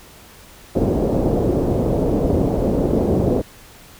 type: low-pass noise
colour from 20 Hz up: white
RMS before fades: -18 dBFS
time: 0.75-3.42 s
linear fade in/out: 10 ms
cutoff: 520 Hz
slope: 24 dB/octave
effects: pink hiss -44 dBFS RMS until 3.99 s